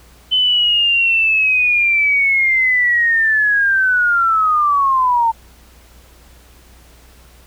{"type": "linear sweep", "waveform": "sine", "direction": "down", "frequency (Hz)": [3047, 897], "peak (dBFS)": -11, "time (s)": [0.31, 5.32], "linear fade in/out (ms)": 20, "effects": ["added 60 Hz sine -45 dBFS peak until 7.46 s", "pink hiss -48 dBFS RMS until 7.46 s"]}